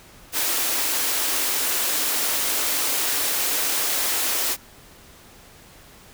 white high-pass noise, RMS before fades -23 dBFS, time 0.32-4.57 s, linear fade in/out 50 ms, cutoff 250 Hz, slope 96 dB/octave, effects pink hiss -48 dBFS RMS until 6.13 s

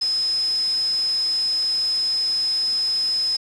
sine tone in noise, 5100 Hz, D#8, 42 cents sharp, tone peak -19 dBFS, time 0.01-3.37 s, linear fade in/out 10 ms, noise white, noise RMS -37 dBFS, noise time 0.01-3.37 s, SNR +15 dB, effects resampled to 24000 Hz

